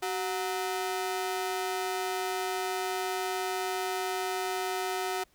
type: ring-modulated tone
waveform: sawtooth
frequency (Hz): 554.4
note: C#5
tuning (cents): 0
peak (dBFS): -23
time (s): 0.02-5.24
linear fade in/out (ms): 10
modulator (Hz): 177
effects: pink hiss -66 dBFS RMS until 5.34 s